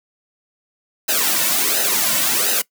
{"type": "noise with flanger", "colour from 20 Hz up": "white", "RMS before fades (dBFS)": -18, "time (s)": [1.08, 2.62], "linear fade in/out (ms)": 10, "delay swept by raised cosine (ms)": [0.88, 2.48], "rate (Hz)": 1.4, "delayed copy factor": -0.8, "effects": ["noise-tail reverb RT60 0.1 s tail -21 dB re dry", "high-pass 200 Hz 12 dB/octave"]}